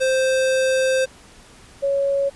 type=tone pair in turn; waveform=square / sine; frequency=523.3 / 555.6 Hz; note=C5 / C#5; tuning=0 / +4 cents; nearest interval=minor second; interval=104 cents; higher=second; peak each=-17 dBFS; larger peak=neither; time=0-1.06 / 1.82-2.3 s; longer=first; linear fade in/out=20 ms; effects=pink hiss -47 dBFS RMS until 2.35 s + resampled to 24000 Hz